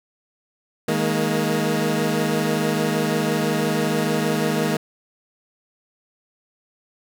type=chord; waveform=20% pulse; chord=D# suspended fourth; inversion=none; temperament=equal with one note detuned; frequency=157.46 / 207.7 / 233.1 Hz; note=D#3 / G#3 / A#3; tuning=+21 / 0 / 0 cents; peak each=-19 dBFS; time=0.88-4.77 s; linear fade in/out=5 ms; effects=none